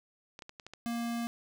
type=clicks; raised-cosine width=0.2 ms; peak=-28 dBFS; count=6; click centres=0.391 / 0.422 / 0.494 / 0.598 / 0.666 / 0.736 s
type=tone; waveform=square; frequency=234.4 Hz; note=A#3; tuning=10 cents sharp; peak=-33 dBFS; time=0.86-1.27 s; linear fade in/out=0 ms
effects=none